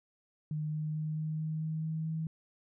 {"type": "tone with pitch steps", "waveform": "sine", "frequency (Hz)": [152.9, 153.87, 154.86, 155.84, 156.84, 157.84, 158.84, 159.85], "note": ["D#3", "D#3", "D#3", "D#3", "D#3", "D#3", "D#3", "D#3"], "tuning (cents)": [-30, -19, -8, 3, 14, 25, 36, 47], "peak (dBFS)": -32, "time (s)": [0.51, 2.27], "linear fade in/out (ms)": 2, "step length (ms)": 220, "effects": []}